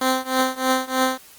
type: tone with tremolo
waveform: 10% pulse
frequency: 259.8 Hz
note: C4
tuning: 12 cents flat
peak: -7 dBFS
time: 0.01-1.18 s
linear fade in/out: 5 ms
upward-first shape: triangle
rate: 3.2 Hz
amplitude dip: 95%
effects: white hiss -47 dBFS RMS until 1.38 s + Opus 24 kbps